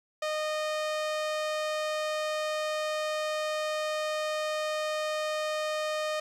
sawtooth tone, 615 Hz, D#5, 20 cents flat, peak -25 dBFS, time 0.22-6.2 s, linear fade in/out 5 ms, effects low-pass 7000 Hz 12 dB/octave + 10-bit

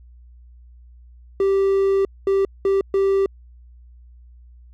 triangle tone bursts at uneven times, 390.7 Hz, G4, 6 cents flat, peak -13 dBFS, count 4, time 1.4-2.05 / 2.27-2.45 / 2.65-2.81 / 2.94-3.26 s, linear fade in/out 2 ms, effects added 60 Hz sine -43 dBFS peak until 4.73 s

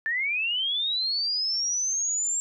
sine linear sweep, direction up, 1745 to 7480 Hz, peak -24 dBFS, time 0.06-2.4 s, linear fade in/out 0 ms, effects none

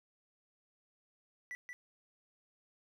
triangle tone with echo, 1967 Hz, B6, 7 cents flat, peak -39 dBFS, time 1.51-1.55 s, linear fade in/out 0 ms, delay 180 ms, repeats 1, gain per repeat -3 dB, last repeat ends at 1.73 s, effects none

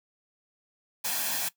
white noise with comb filter, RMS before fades -30 dBFS, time 1.04-1.49 s, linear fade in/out 10 ms, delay 1.2 ms, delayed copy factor +0.6, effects noise-tail reverb RT60 0.1 s tail -18 dB re dry + high-pass 200 Hz 12 dB/octave

